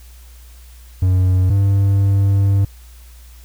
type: tone pair in turn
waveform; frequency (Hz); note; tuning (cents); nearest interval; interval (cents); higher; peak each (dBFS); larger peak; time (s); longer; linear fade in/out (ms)
triangle; 92.5 / 98.8; F#2 / G2; 0 / +14; minor second; 114; second; -9; neither; 1.02-1.5 / 1.5-2.65; second; 5
effects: added 60 Hz sine -38 dBFS peak until 3.44 s + white hiss -49 dBFS RMS until 3.44 s